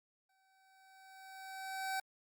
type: tone with exponential growth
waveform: 25% pulse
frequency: 767 Hz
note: G5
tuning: 38 cents flat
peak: -31 dBFS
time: 0.29-2 s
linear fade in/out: 5 ms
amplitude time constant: 370 ms
effects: Opus 48 kbps